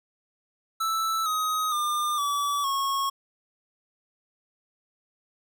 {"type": "tone with pitch steps", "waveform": "square", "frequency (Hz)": [1318.5, 1259, 1202.1, 1147.8, 1096], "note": ["E6", "D#6", "D6", "D6", "C#6"], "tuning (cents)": [0, 20, 40, -40, -20], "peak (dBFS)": -25, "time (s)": [0.8, 3.1], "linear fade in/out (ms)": 10, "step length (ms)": 460, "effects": []}